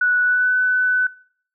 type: tone with pitch glide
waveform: sine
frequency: 1475 to 1500.8 Hz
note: F#6 to F#6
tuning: -6 to +24 cents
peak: -14 dBFS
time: 0.01-1.07 s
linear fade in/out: 5 ms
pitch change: +30 cents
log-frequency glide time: 0.22-0.51 s
effects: noise-tail reverb RT60 0.6 s tail -24 dB re dry